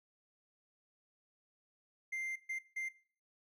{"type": "tone bursts at uneven times", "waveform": "triangle", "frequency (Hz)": 2093, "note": "C7", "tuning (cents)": 0, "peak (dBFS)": -35, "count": 3, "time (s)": [[2.12, 2.36], [2.49, 2.59], [2.76, 2.89]], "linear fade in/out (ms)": 10, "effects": ["noise-tail reverb RT60 0.4 s tail -18 dB re dry"]}